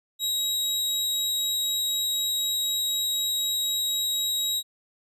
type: tone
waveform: sawtooth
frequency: 3824 Hz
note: A#7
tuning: 43 cents sharp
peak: -21 dBFS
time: 0.19-4.63 s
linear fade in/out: 50 ms
effects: resampled to 32000 Hz